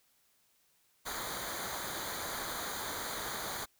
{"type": "noise with comb filter", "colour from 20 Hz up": "pink", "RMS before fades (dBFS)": -39, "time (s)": [1.05, 3.66], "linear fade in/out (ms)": 20, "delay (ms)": 0.37, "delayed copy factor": -0.8, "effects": ["white hiss -71 dBFS RMS until 3.79 s"]}